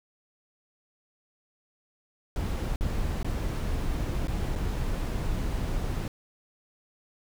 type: noise with dropouts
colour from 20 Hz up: brown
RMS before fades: -29 dBFS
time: 2.36-6.08 s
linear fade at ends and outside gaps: 1 ms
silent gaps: 2.76-2.809 / 3.23-3.245 / 4.273-4.281 / 4.555-4.559 s
effects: none